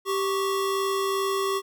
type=tone pair together; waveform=square; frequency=390.4 / 1108.7 Hz; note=G4 / C#6; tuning=-7 / 0 cents; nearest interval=octave + tritone; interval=1807 cents; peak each=-26 / -29 dBFS; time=0.05-1.62 s; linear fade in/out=50 ms; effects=none